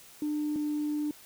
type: tone pair in turn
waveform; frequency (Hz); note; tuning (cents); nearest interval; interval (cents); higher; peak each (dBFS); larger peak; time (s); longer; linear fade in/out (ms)
sine; 299.4 / 298.2; D4 / D4; +33 / +27; unison; 6; first; -27; neither; 0.22-0.56 / 0.56-1.11; second; 2
effects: tanh soft clip ceiling -24 dBFS + white hiss -53 dBFS RMS until 1.25 s